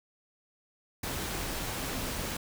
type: tone in noise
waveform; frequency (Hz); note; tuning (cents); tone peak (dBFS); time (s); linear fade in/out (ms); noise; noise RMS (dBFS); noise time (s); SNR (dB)
sine; 259.5; C4; -14; -42; 1.78-2.14; 5; pink; -35; 1.03-2.37; -10
effects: none